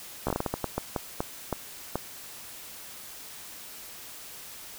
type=slowing click train; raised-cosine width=1 ms; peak=-13 dBFS; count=14; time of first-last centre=0.27-1.956 s; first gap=14 ms; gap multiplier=1.33; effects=white hiss -44 dBFS RMS until 4.78 s